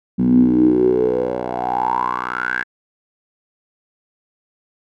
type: tone with band-pass filter sweep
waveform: 10% pulse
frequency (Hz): 61.74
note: B1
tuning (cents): 0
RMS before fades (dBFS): -17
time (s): 0.18-2.64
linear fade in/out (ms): 20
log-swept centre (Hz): 210 to 1700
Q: 9.8
effects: none